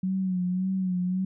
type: tone with vibrato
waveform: sine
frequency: 185 Hz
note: F#3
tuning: in tune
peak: -24 dBFS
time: 0.03-1.25 s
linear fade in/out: 5 ms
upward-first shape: sine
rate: 1.8 Hz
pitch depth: 51 cents each way
effects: none